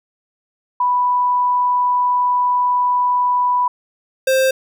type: tone pair in turn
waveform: sine / square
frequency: 987.8 / 526.6 Hz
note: B5 / C5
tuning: 0 / +11 cents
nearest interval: major seventh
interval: 1089 cents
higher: first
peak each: -13 dBFS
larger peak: neither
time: 0.8-3.68 / 4.27-4.51 s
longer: first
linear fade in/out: 5 ms
effects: none